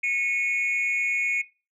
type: tone pair together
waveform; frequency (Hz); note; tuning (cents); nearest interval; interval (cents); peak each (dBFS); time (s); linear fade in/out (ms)
sine; 2192 / 2464; C#7 / D#7; -20 / -17; major second; 203; -23; 0.03-1.42; 10
effects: noise-tail reverb RT60 0.3 s tail -18 dB re dry + tanh soft clip ceiling -19 dBFS